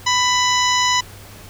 harmonic tone with a mistuned harmonic, 993 Hz, B5, 9 cents sharp, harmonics 1 / 2 / 3 / 4 / 5 / 6 / 7, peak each -18 / -21 / -23 / -24 / -25 / -26 / -26 dBFS, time 0.06-1.01 s, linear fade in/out 10 ms, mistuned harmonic 5, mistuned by +64 cents, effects added 99 Hz sine -41 dBFS peak until 1.49 s + pink hiss -41 dBFS RMS until 1.49 s

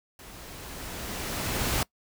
pink noise with level ramp, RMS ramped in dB -47 to -26 dBFS, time 0.19-1.83 s, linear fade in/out 2 ms, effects noise-tail reverb RT60 0.1 s tail -23 dB re dry

